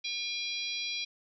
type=harmonic tone with a mistuned harmonic; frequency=802 Hz; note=G5; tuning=39 cents sharp; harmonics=3 / 4 / 5 / 6 / 7; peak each=-37 / -39 / -38 / -41 / -43 dBFS; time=0.04-1.05 s; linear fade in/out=10 ms; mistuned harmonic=4; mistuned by=+53 cents; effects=none